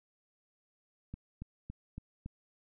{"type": "click train", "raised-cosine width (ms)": 5, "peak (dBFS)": -29, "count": 5, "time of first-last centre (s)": [1.14, 2.26], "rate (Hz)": 3.57, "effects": []}